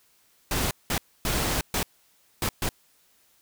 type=noise bursts at uneven times; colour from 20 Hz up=pink; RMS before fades=-26 dBFS; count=6; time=0.51-0.71 / 0.9-0.98 / 1.25-1.61 / 1.74-1.83 / 2.42-2.49 / 2.62-2.69 s; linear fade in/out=2 ms; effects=white hiss -63 dBFS RMS until 3.41 s